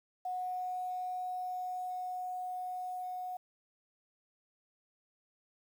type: tone with level ramp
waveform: sine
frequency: 732 Hz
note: F#5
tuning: 19 cents flat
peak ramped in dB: -34 to -37 dBFS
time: 0.25-3.37 s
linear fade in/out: 5 ms
effects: 10-bit